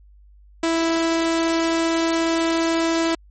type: tone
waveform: sawtooth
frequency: 329.6 Hz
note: E4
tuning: in tune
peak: -14 dBFS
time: 0.63-3.15 s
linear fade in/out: 5 ms
effects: added 50 Hz sine -46 dBFS peak until 3.3 s + MP3 32 kbps